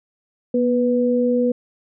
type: tone pair together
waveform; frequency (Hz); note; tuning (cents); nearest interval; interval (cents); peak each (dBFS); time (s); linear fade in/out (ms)
sine; 242.4 / 493; B3 / B4; -32 / -3; octave; 1229; -18; 0.54-1.52; 5
effects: none